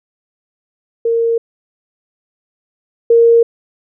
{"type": "tone pair in turn", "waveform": "sine", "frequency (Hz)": [461.3, 464.5], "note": ["A#4", "A#4"], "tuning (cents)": [-18, -6], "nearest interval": "unison", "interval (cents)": 12, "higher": "second", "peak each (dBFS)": [-11, -5], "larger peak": "second", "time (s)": [[1.05, 1.38], [3.1, 3.43]], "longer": "neither", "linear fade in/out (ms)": 5, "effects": []}